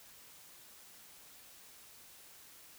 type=silence; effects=white hiss -57 dBFS RMS until 2.78 s